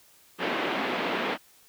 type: band-pass noise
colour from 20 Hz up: pink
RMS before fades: -29 dBFS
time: 0.38-1.38 s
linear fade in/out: 50 ms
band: 230 to 3200 Hz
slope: 24 dB/octave
effects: white hiss -58 dBFS RMS until 1.68 s